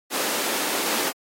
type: high-pass noise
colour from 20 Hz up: pink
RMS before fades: -25 dBFS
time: 0.1-1.13 s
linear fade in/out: 50 ms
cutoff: 260 Hz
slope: 24 dB/octave
effects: AAC 48 kbps